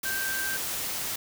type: tone in noise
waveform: sine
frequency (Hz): 1568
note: G6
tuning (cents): 0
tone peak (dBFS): -30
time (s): 0.05-0.57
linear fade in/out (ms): 5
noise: white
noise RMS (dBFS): -32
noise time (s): 0.03-1.16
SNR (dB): -1
effects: none